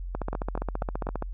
two click trains, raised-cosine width 1 ms, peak -17 / -16 dBFS, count 4 / 17, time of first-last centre 0.33-1.069 / 0.15-1.224 s, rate 4.06 / 14.9 Hz, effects added 44 Hz sine -32 dBFS peak until 1.33 s

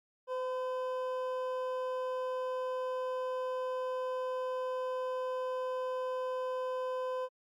triangle tone pair together, 512 / 1015.8 Hz, C5 / B5, -38 / +48 cents, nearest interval octave, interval 1186 cents, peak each -32 / -38 dBFS, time 0.27-7.29 s, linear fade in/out 50 ms, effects Opus 48 kbps

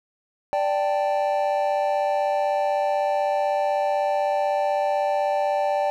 triangle chord, D suspended fourth, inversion none, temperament equal, 587.3 / 784 / 880 Hz, D5 / G5 / A5, 0 / 0 / 0 cents, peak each -21 / -22 / -27 dBFS, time 0.53-5.9 s, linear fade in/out 0 ms, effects none

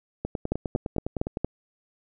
two click trains, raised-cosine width 2 ms, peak -15 / -11 dBFS, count 12 / 5, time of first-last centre 0.25-1.371 / 0.52-1.446 s, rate 9.81 / 4.32 Hz, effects none

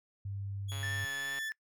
sine tone, 99.1 Hz, G2, 19 cents sharp, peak -36 dBFS, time 0.25-1.05 s, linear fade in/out 5 ms
sawtooth tone with pitch glide, 3360 to 3419 Hz, G#7 to G#7, +19 to +50 cents, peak -40 dBFS, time 0.68-1.5 s, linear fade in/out 20 ms, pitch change +31 cents, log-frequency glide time 0.95-1.26 s
click train, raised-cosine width 0.3 ms, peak -30 dBFS, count 93, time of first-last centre 0.72-1.387 s, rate 138 Hz
triangle tone with vibrato, 1760 Hz, A6, in tune, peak -34 dBFS, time 0.83-1.52 s, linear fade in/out 0 ms, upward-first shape triangle, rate 2.3 Hz, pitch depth 22 cents each way
effects noise-tail reverb RT60 0.1 s tail -23 dB re dry

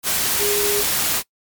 sine tone in noise, 410.4 Hz, G#4, 21 cents flat, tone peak -21 dBFS, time 0.38-0.84 s, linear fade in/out 50 ms, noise white, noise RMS -20 dBFS, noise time 0.03-1.23 s, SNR -4 dB, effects noise-tail reverb RT60 0.1 s tail -22 dB re dry + MP3 96 kbps

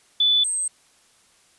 sine tone pair in turn, 3481 / 8279 Hz, A7 / C9, -19 / -19 cents, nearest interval octave + minor third, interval 1500 cents, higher second, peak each -15 / -22 dBFS, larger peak first, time 0.2-0.44 / 0.44-0.68 s, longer neither, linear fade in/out 5 ms, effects white hiss -58 dBFS RMS until 1.58 s + resampled to 24000 Hz

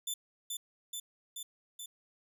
15% pulse tone with echo, 3520 Hz, A7, in tune, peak -27 dBFS, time 0.07-0.14 s, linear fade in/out 5 ms, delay 430 ms, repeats 4, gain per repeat -2 dB, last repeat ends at 1.86 s, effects none

